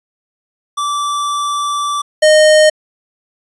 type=tone pair in turn; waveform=square; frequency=1164 / 616.3 Hz; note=D6 / D#5; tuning=-16 / -17 cents; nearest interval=major seventh; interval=1101 cents; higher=first; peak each=-16 / -6 dBFS; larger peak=second; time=0.77-2.02 / 2.22-2.7 s; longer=first; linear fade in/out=10 ms; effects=resampled to 24000 Hz